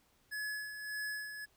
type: tone with tremolo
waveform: square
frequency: 1700 Hz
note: G#6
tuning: 40 cents sharp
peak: -37 dBFS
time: 0.31-1.46 s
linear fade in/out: 20 ms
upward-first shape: sine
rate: 1.7 Hz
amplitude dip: 55%
effects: pink hiss -71 dBFS RMS until 1.56 s